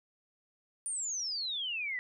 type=exponential sweep; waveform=sine; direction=down; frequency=9397 to 1927 Hz; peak=-33 dBFS; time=0.86-1.99 s; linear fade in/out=0 ms; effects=none